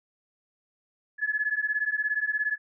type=beating tone pair; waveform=sine; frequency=1700 / 1717 Hz; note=G#6 / A6; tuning=+40 / -43 cents; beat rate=17 Hz; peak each=-28 dBFS; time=1.18-2.58 s; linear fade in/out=50 ms; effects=none